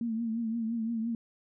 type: tone with vibrato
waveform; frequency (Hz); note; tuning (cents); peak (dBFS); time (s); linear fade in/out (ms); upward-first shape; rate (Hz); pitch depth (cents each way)
sine; 227.8; A#3; -40; -29; 0.01-1.15; 2; triangle; 5.8; 71
effects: none